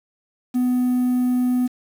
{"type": "tone", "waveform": "triangle", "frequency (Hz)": 249.5, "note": "B3", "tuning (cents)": 18, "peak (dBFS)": -14, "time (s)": [0.54, 1.68], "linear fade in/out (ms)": 20, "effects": ["tanh soft clip ceiling -10 dBFS", "7-bit"]}